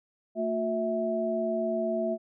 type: tone cluster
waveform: sine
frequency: 225.7 / 361.4 / 654 Hz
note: A3 / F#4 / E5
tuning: +44 / -41 / -14 cents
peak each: -32 / -33 / -28 dBFS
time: 0.35-2.18 s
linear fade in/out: 50 ms
effects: none